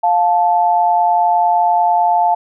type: tone pair together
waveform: sine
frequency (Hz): 704 / 875.1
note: F5 / A5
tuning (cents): +14 / -10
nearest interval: major third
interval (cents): 376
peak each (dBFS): -13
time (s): 0.03-2.35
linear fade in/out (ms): 10
effects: none